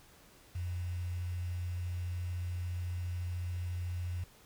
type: tone with quantisation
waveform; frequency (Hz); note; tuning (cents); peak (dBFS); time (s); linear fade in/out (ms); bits
sine; 88.6; F2; +25; -34; 0.55-4.24; 5; 9
effects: pink hiss -60 dBFS RMS until 4.45 s